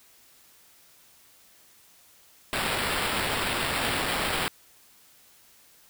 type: noise with sample-and-hold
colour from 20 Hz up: white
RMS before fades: -28 dBFS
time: 2.53-4.48 s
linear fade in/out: 0 ms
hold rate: 6300 Hz
effects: white hiss -57 dBFS RMS until 5.89 s